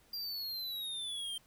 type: exponential sweep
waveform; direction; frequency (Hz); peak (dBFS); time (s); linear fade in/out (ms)
square; down; 4800 to 3136; -38; 0.13-1.38; 5
effects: pink hiss -66 dBFS RMS until 1.46 s